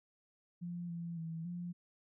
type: tone with pitch steps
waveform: sine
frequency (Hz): 174 / 169.6 / 163.4 / 175.1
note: F3 / E3 / E3 / F3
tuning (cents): -6 / +50 / -15 / +5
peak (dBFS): -39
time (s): 0.61-1.73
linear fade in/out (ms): 20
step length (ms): 280
effects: none